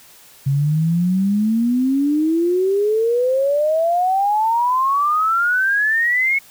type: exponential sweep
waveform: sine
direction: up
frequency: 135 to 2209 Hz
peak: -14 dBFS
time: 0.46-6.39 s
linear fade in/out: 10 ms
effects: white hiss -46 dBFS RMS until 6.5 s